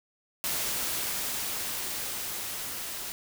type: noise with level ramp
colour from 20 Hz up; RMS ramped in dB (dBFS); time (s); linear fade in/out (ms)
white; -30 to -37; 0.44-3.12; 0
effects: none